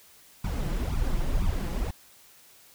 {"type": "noise with flanger", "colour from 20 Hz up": "brown", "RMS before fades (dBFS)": -27, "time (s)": [0.44, 1.91], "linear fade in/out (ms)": 5, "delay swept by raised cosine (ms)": [0.83, 5.93], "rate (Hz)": 2, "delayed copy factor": 0.9, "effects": ["white hiss -55 dBFS RMS until 2.74 s"]}